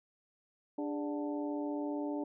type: harmonic tone with a mistuned harmonic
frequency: 146.83 Hz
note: D3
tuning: in tune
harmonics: 2 / 3 / 4 / 5 / 6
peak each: -35 / -43 / -42 / -49 / -46 dBFS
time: 0.78-2.24 s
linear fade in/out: 5 ms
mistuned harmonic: 3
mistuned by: -130 cents
effects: none